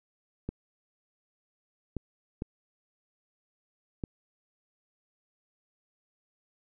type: clicks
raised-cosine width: 3 ms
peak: -20 dBFS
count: 4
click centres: 0.49 / 1.967 / 2.421 / 4.038 s
effects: none